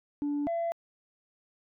sine tone pair in turn, 290 / 674.8 Hz, D4 / E5, -22 / +40 cents, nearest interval octave + minor third, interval 1462 cents, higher second, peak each -26 dBFS, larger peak neither, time 0.22-0.47 / 0.47-0.72 s, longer neither, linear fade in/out 0 ms, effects tanh soft clip ceiling -26 dBFS

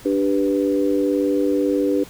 sine chord, G major, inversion second, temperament equal, 293.7 / 392 / 493.9 Hz, D4 / G4 / B4, 0 / 0 / 0 cents, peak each -19 / -22 / -22 dBFS, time 0.05-2.04 s, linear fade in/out 10 ms, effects pink hiss -43 dBFS RMS until 2.09 s

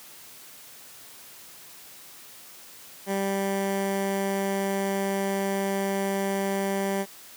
15% pulse tone with notch filter, 196 Hz, G3, in tune, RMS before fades -27 dBFS, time 3.06-7.06 s, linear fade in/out 50 ms, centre 4000 Hz, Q 1.5, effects white hiss -47 dBFS RMS until 7.36 s + high-pass 100 Hz 12 dB/octave

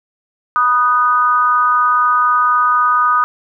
sine tone with amplitude modulation, 1237 Hz, D#6, 10 cents flat, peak -6 dBFS, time 0.56-3.24 s, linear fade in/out 0 ms, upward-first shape sine, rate 256 Hz, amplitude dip 85%, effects none

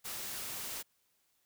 white noise, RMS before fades -41 dBFS, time 0.04-0.83 s, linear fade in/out 20 ms, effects white hiss -75 dBFS RMS until 1.45 s

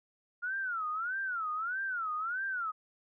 sine tone with vibrato, 1396.9 Hz, F6, in tune, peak -32 dBFS, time 0.42-2.72 s, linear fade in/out 20 ms, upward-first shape sine, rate 1.6 Hz, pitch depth 220 cents each way, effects none

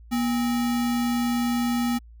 sine tone with sample-and-hold, 240.2 Hz, B3, 48 cents flat, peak -21 dBFS, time 0.11-1.99 s, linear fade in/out 20 ms, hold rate 1050 Hz, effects added 57 Hz sine -44 dBFS peak until 2.2 s

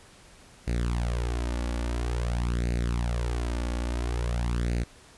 sawtooth tone with flanger, 59.2 Hz, A#1, 27 cents sharp, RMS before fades -28 dBFS, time 0.67-4.84 s, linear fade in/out 10 ms, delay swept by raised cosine 0.45 to 3.55 ms, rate 0.49 Hz, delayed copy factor +0.8, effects pink hiss -53 dBFS RMS until 5.17 s + resampled to 24000 Hz

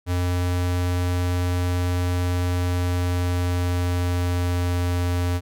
square tone with pitch glide, 89.1 to 88.38 Hz, F2 to F2, +35 to +21 cents, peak -21 dBFS, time 0.06-5.41 s, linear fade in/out 50 ms, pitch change -14 cents, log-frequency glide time 2.45-4.86 s, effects none

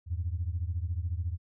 sine beating tone pair, 81.2 / 95.2 Hz, E2 / F#2, -26 / +50 cents, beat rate 14 Hz, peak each -31 / -33 dBFS, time 0.06-1.38 s, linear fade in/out 50 ms, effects tanh soft clip ceiling -22 dBFS

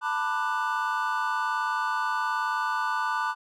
triangle chord, B minor seventh, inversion third, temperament just, 889 / 987.8 / 1185.3 / 1481.6 Hz, A5 / B5 / D6 / F#6, +18 / 0 / +16 / +2 cents, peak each -29 dBFS, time 0.01-3.35 s, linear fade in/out 50 ms, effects none

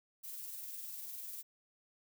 violet noise with tremolo, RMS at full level -44 dBFS, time 0.23-1.43 s, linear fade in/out 20 ms, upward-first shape sine, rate 20 Hz, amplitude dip 35%, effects none

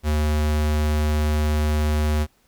square tone, 75.7 Hz, D#2, 47 cents flat, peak -19 dBFS, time 0.03-2.27 s, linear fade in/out 50 ms, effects pink hiss -62 dBFS RMS until 2.47 s

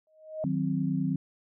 sine tone with exponential growth, 626 Hz, D#5, 10 cents sharp, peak -27 dBFS, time 0.07-0.44 s, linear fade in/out 1 ms, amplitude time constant 80 ms
sine chord, C diminished, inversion first, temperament equal, 155.56 / 185 / 261.6 Hz, Eb3 / Gb3 / C4, 0 / 0 / 0 cents, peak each -30 dBFS, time 0.44-1.16 s, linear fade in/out 5 ms
effects none

